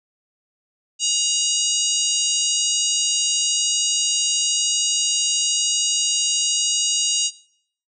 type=harmonic tone; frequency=953 Hz; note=A#5; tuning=38 cents sharp; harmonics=3 / 4 / 5 / 6 / 7 / 8 / 9; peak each=-24 / -29 / -28 / -31 / -22 / -29 / -31 dBFS; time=0.99-7.31 s; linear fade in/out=50 ms; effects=noise-tail reverb RT60 0.6 s tail -18 dB re dry